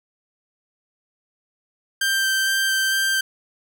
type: tone with vibrato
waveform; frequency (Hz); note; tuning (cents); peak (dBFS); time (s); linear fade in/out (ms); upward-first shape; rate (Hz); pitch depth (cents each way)
sawtooth; 1568; G6; 0; -15; 2.01-3.21; 5; square; 2.2; 8
effects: none